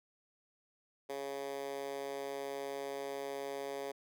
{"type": "tone with high-pass filter", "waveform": "10% pulse", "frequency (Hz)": 138.8, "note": "C#3", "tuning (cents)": 3, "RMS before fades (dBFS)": -41, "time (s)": [1.09, 3.92], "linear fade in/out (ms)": 10, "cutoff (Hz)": 440, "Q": 2.3, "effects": []}